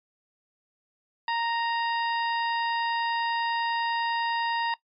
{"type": "harmonic tone with a mistuned harmonic", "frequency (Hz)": 930, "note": "A#5", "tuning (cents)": -4, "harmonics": [1, 2, 3, 4, 5], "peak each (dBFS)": [-26, -32, -36, -38, -40], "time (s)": [1.28, 4.74], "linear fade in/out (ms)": 2, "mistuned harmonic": 5, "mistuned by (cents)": 70, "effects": ["noise-tail reverb RT60 0.1 s tail -19 dB re dry", "MP3 96 kbps"]}